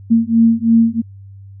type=beating tone pair; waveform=sine; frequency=226.9 / 229.9 Hz; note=A#3 / A#3; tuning=-47 / -24 cents; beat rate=3 Hz; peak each=-12 dBFS; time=0.1-1.02 s; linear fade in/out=20 ms; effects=added 98 Hz sine -34 dBFS peak until 1.6 s